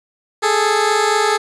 15% pulse tone pair together, 413.1 / 437.3 Hz, G#4 / A4, -9 / -11 cents, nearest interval minor second, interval 98 cents, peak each -10 dBFS, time 0.42-1.38 s, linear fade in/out 20 ms, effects resampled to 22050 Hz + 7-bit

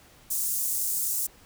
pink high-pass noise, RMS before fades -28 dBFS, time 0.3-1.27 s, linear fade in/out 10 ms, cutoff 7500 Hz, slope 24 dB/octave, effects pink hiss -55 dBFS RMS until 1.45 s

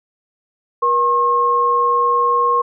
sine tone pair together, 479.7 / 1077 Hz, A#4 / C6, +50 / +50 cents, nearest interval octave + major second, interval 1400 cents, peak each -20 / -13 dBFS, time 0.82-2.62 s, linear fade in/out 10 ms, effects none

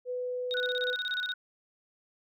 sine tone, 498.1 Hz, B4, 15 cents sharp, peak -31 dBFS, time 0.05-0.96 s, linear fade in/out 50 ms
sine tone bursts, 3729 Hz, A#7, in tune, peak -31 dBFS, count 14, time 0.51-1.32 s, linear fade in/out 0 ms, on 30 ms, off 30 ms
sine tone with tremolo, 1480 Hz, F#6, in tune, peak -31 dBFS, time 0.54-1.34 s, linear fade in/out 5 ms, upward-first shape square, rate 3.6 Hz, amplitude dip 30%
effects none

